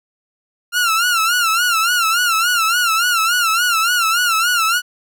sawtooth tone with vibrato, 1382 Hz, F6, 19 cents flat, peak -10 dBFS, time 0.72-4.82 s, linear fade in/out 50 ms, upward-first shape sine, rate 3.5 Hz, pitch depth 110 cents each way, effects none

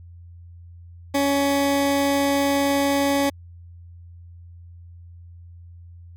20% pulse tone, 280 Hz, C#4, 18 cents sharp, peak -13 dBFS, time 1.14-3.3 s, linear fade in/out 10 ms, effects added 86 Hz sine -40 dBFS peak until 6.16 s + MP3 96 kbps

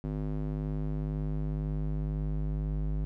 square tone with band-pass filter sweep, 51 Hz, G#1, 31 cents flat, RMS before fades -32 dBFS, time 0.04-3.05 s, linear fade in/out 0 ms, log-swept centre 210 to 110 Hz, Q 1.1, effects none

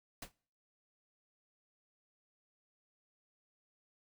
pink noise with exponential decay, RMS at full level -39 dBFS, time 0.22-0.32 s, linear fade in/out 5 ms, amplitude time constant 21 ms, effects noise-tail reverb RT60 0.5 s tail -24 dB re dry

